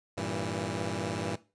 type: chord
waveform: 10% pulse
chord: E diminished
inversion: first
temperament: equal with one note detuned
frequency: 98 / 115.07 / 164.81 Hz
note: G2 / Bb2 / E3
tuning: 0 / -22 / 0 cents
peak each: -27 / -28 / -28 dBFS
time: 0.17-1.36 s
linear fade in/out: 10 ms
effects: noise-tail reverb RT60 0.3 s tail -17 dB re dry + resampled to 22050 Hz